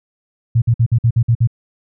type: tone bursts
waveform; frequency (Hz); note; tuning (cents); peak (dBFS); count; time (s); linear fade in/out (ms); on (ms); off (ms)
sine; 116.54; A#2; 0; -9; 8; 0.55-1.474; 10; 70; 52
effects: none